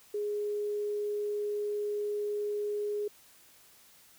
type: tone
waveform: sine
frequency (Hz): 415.3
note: G#4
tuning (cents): 0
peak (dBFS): -30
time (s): 0.14-3.08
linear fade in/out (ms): 5
effects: white hiss -59 dBFS RMS until 4.18 s